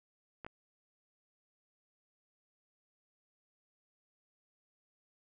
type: clicks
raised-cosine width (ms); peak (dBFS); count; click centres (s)
0.5; -29; 2; 0.447 / 0.465
effects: none